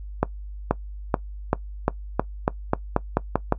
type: accelerating click train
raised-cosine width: 1 ms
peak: -4 dBFS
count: 12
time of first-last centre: 0.23-3.524 s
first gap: 480 ms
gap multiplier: 0.9
effects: noise-tail reverb RT60 0.1 s tail -19 dB re dry + added 50 Hz sine -33 dBFS peak until 3.58 s